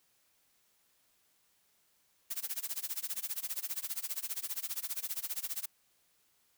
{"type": "noise with tremolo", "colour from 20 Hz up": "blue", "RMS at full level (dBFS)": -35, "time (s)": [2.3, 5.66], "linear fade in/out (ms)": 10, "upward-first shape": "sine", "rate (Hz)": 15, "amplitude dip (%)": 95, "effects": ["white hiss -72 dBFS RMS until 6.57 s"]}